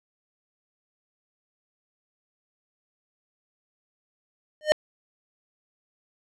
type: tone with exponential growth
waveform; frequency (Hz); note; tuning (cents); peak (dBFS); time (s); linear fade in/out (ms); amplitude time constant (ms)
square; 610; D#5; -34; -12; 4.61-4.72; 0; 22
effects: low-pass 6000 Hz 12 dB/octave